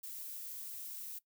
violet noise, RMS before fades -45 dBFS, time 0.03-1.19 s, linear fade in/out 10 ms, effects noise-tail reverb RT60 0.1 s tail -19 dB re dry

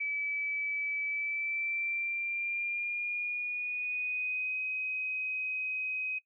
sine tone with pitch glide, 2299 to 2522 Hz, D7 to D#7, -37 to +23 cents, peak -31 dBFS, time 0-6.19 s, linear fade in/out 10 ms, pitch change +160 cents, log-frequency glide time 1.05-4.61 s, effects noise-tail reverb RT60 0.1 s tail -21 dB re dry

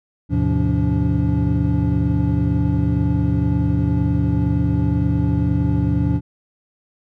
triangle tone cluster, 77.1 / 105.8 / 127.8 / 172.6 / 286.9 Hz, D#2 / G#2 / C3 / F3 / D4, -15 / +33 / -40 / -20 / -40 cents, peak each -20 dBFS, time 0.29-6.21 s, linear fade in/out 50 ms, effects none

